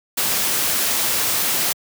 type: noise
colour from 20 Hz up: white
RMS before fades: -20 dBFS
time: 0.17-1.73 s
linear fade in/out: 10 ms
effects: high-pass 100 Hz 12 dB/octave